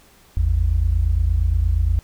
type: tone pair together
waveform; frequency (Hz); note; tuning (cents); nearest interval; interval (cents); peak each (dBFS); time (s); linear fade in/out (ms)
sine; 53.33 / 81.9; G#1 / E2; +47 / -11; perfect fifth; 742; -17; 0.37-1.99; 0
effects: tanh soft clip ceiling -9 dBFS + pink hiss -52 dBFS RMS until 2.03 s